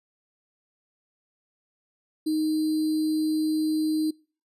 sine tone with sample-and-hold, 311.1 Hz, D#4, in tune, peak -22 dBFS, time 2.26-4.11 s, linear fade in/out 10 ms, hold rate 4410 Hz, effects noise-tail reverb RT60 0.4 s tail -26 dB re dry + resampled to 32000 Hz

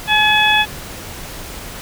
harmonic tone, 851 Hz, G#5, 42 cents sharp, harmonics 1 / 2 / 3 / 4, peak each -16 / -16 / -16 / -16 dBFS, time 0.07-0.66 s, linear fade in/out 50 ms, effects pink hiss -31 dBFS RMS until 1.81 s

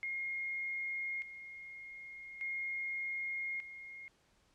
sine tone with tremolo, 2141 Hz, C7, 39 cents sharp, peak -36 dBFS, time 0.03-4.08 s, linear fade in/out 0 ms, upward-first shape square, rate 0.42 Hz, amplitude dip 70%, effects pink hiss -71 dBFS RMS until 4.54 s + low-pass 8000 Hz 12 dB/octave

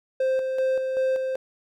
triangle tone with tremolo, 523.3 Hz, C5, in tune, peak -18 dBFS, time 0.2-1.36 s, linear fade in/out 5 ms, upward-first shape square, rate 2.6 Hz, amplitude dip 40%, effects none

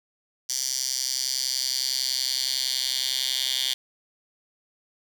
10% pulse tone with high-pass filter sweep, 130.81 Hz, C3, in tune, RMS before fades -27 dBFS, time 0.49-3.74 s, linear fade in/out 5 ms, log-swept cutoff 5500 to 3600 Hz, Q 3.9, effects none

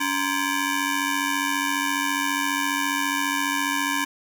15% pulse ring-modulated tone, 659.3 Hz, E5, in tune, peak -13 dBFS, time 0-4.05 s, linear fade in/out 10 ms, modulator 377 Hz, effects none

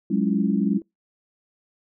sine tone with tremolo, 329.6 Hz, E4, in tune, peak -27 dBFS, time 0.1-0.82 s, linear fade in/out 2 ms, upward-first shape sine, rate 18 Hz, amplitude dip 75%
sine chord, F# suspended second, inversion none, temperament equal, 185 / 207.7 / 277.2 Hz, F#3 / G#3 / C#4, 0 / 0 / 0 cents, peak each -24 / -21 / -26 dBFS, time 0.1-0.79 s, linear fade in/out 20 ms
effects noise-tail reverb RT60 0.2 s tail -26 dB re dry

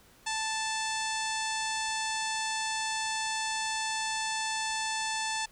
harmonic tone, 880 Hz, A5, in tune, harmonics 1 / 2 / 3 / 4 / 5 / 6 / 7 / 8 / 9 / 10, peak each -34 / -37 / -39 / -40 / -41 / -42 / -42 / -43 / -44 / -44 dBFS, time 0.26-5.46 s, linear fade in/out 10 ms, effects pink hiss -59 dBFS RMS until 5.51 s

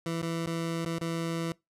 20% pulse tone with dropouts, 166 Hz, E3, 12 cents sharp, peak -25 dBFS, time 0.06-1.52 s, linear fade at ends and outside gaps 2 ms, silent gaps 0.218-0.228 / 0.46-0.47 / 0.85-0.86 / 0.984-1.012 s, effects noise-tail reverb RT60 0.2 s tail -23 dB re dry + low-pass 11000 Hz 12 dB/octave

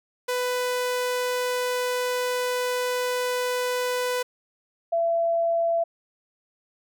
sawtooth / sine tone pair in turn, 497.4 / 672.2 Hz, B4 / E5, +12 / +34 cents, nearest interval perfect fourth, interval 522 cents, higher second, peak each -20 dBFS, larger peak neither, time 0.28-4.23 / 4.92-5.84 s, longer first, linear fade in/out 10 ms, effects none

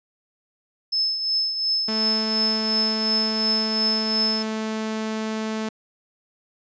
sine tone with tremolo, 5230 Hz, E8, 15 cents flat, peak -18 dBFS, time 0.92-4.43 s, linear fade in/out 10 ms, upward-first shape triangle, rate 2.8 Hz, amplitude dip 60%
sawtooth tone, 218.8 Hz, A3, 9 cents flat, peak -21 dBFS, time 1.88-5.69 s, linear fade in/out 5 ms
effects resampled to 16000 Hz

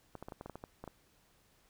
clicks, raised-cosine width 1 ms, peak -30 dBFS, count 11, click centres 0.153 / 0.226 / 0.285 / 0.322 / 0.411 / 0.46 / 0.497 / 0.556 / 0.639 / 0.84 / 0.877 s, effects pink hiss -69 dBFS RMS until 1.69 s

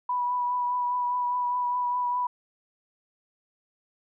sine tone with vibrato, 983 Hz, B5, 8 cents flat, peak -24 dBFS, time 0.09-2.27 s, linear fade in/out 5 ms, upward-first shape triangle, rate 4.9 Hz, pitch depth 21 cents each way, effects none

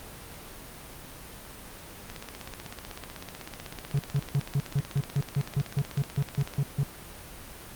click train, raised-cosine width 0.2 ms, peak -21 dBFS, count 72, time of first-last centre 2.1-6.537 s, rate 16 Hz
triangle tone bursts, 139.8 Hz, C#3, 15 cents sharp, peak -20 dBFS, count 15, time 3.94-6.835 s, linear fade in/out 5 ms, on 53 ms, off 150 ms
effects pink hiss -44 dBFS RMS until 7.75 s + Opus 32 kbps

